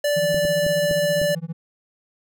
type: tone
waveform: square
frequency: 584 Hz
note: D5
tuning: 10 cents flat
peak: -19 dBFS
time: 0.04-1.35 s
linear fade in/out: 5 ms
type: tone with tremolo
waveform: triangle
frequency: 164.81 Hz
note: E3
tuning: in tune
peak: -22 dBFS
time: 0.16-1.53 s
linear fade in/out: 10 ms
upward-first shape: sine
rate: 15 Hz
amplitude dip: 100%
type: clicks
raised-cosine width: 3 ms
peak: -17 dBFS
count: 5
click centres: 0.345 / 0.451 / 0.665 / 0.912 / 1.216 s
effects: none